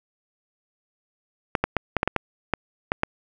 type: clicks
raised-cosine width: 0.5 ms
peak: -5 dBFS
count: 10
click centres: 1.552 / 1.64 / 1.767 / 1.967 / 2.031 / 2.076 / 2.163 / 2.537 / 2.919 / 3.034 s
effects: none